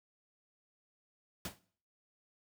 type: noise with exponential decay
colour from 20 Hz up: pink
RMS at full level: -36 dBFS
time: 1.45-1.59 s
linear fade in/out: 2 ms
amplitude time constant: 30 ms
effects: noise-tail reverb RT60 0.5 s tail -19 dB re dry + high-pass 60 Hz 12 dB/octave